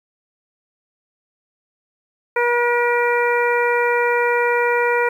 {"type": "harmonic tone with a mistuned harmonic", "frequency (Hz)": 480.3, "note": "B4", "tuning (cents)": -48, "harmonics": [1, 2, 3, 4, 5], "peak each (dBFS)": [-18, -21, -23, -24, -25], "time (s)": [2.36, 5.09], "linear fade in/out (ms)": 5, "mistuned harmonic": 5, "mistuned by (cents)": -22, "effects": ["8-bit"]}